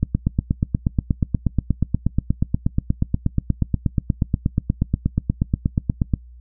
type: click train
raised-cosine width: 5 ms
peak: -5 dBFS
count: 52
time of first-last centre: 0.03-6.138 s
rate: 8.35 Hz
effects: noise-tail reverb RT60 0.1 s tail -21 dB re dry + added 60 Hz sine -40 dBFS peak until 6.4 s